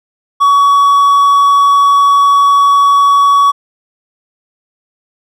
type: tone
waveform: triangle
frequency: 1128 Hz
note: C#6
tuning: 30 cents sharp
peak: -3 dBFS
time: 0.4-3.52 s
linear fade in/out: 20 ms
effects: none